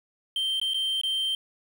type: tone with dropouts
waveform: triangle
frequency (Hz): 3136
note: G7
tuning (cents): 0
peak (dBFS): -23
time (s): 0.36-1.35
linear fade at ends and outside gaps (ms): 2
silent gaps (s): 0.599-0.614 / 0.736-0.743 / 1.014-1.034
effects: 9-bit

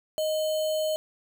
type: tone with sample-and-hold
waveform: sine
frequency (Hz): 622.3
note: D#5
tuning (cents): 0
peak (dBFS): -24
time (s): 0.18-0.96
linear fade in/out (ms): 0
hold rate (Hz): 3675
effects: none

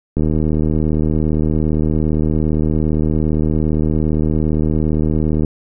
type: click train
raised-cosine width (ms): 3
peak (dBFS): -5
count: 410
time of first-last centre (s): 0.17-5.447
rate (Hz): 77.5
effects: none

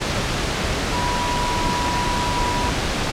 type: tone in noise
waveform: sine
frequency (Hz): 976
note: B5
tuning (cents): -21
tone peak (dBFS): -23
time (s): 0.92-2.71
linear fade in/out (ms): 20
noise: pink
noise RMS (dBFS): -22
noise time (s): 0-3.12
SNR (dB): -4
effects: low-pass 6000 Hz 12 dB/octave

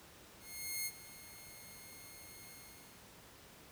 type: tone with ADSR envelope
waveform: 5% pulse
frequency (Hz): 2149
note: C7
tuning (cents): +46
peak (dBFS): -26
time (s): 0.39-3.1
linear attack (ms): 470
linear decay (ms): 48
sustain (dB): -17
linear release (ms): 580
effects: pink hiss -58 dBFS RMS until 3.71 s + high-pass 60 Hz 12 dB/octave

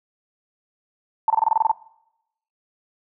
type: tone bursts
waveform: sine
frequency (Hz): 889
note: A5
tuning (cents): +18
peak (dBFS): -13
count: 10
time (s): 1.28-1.715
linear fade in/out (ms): 2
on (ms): 21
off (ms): 25
effects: noise-tail reverb RT60 0.8 s tail -20 dB re dry

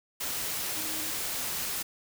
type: tone in noise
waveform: sine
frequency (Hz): 310.9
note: D#4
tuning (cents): -1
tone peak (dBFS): -44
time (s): 0.75-1.11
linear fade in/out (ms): 10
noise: white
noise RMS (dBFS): -33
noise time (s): 0.2-1.83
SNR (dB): -14
effects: none

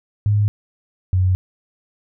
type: tone pair in turn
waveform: sine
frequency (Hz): 103.83 / 92.5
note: G#2 / F#2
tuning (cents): 0 / 0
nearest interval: major second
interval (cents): 200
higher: first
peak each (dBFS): -13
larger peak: neither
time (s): 0.26-0.48 / 1.13-1.35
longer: neither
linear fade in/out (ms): 0
effects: none

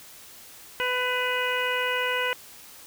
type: harmonic tone with a mistuned harmonic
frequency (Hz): 499.6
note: B4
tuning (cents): +20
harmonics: 1 / 2 / 3 / 4 / 5 / 6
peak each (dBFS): -30 / -31 / -30 / -31 / -32 / -32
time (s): 0.8-2.33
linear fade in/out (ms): 0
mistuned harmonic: 6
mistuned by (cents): -48
effects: white hiss -47 dBFS RMS until 2.86 s

